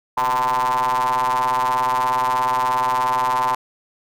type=ring-modulated tone; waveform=square; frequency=64.3 Hz; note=C2; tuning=30 cents flat; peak=-15 dBFS; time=0.17-3.55 s; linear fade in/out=5 ms; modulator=956 Hz; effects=none